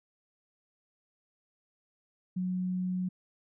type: tone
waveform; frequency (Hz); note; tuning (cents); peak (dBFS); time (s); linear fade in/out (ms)
sine; 183.1; F#3; -18; -29; 2.36-3.09; 10
effects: none